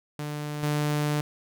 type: tone with level steps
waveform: sawtooth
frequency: 148.6 Hz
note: D3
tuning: 21 cents sharp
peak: -27 / -20 dBFS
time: 0.19-1.21 s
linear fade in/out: 2 ms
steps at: 0.63 s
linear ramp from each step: 2 ms
effects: none